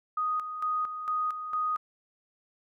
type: tone with tremolo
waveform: sine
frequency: 1244.5 Hz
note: D#6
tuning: in tune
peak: -26 dBFS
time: 0.17-1.77 s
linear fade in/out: 5 ms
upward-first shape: square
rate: 2.2 Hz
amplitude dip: 60%
effects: none